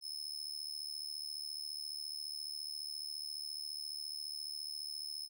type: tone with amplitude modulation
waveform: 40% pulse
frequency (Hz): 5200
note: E8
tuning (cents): -24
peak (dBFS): -36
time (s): 0.01-5.29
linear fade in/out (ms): 50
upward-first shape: sine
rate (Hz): 74.5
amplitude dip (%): 90
effects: none